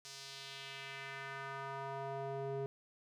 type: tone with band-pass filter sweep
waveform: square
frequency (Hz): 136.9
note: C#3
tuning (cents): -21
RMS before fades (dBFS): -44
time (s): 0.05-2.66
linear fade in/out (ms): 0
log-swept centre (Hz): 5700 to 420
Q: 1.7
effects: none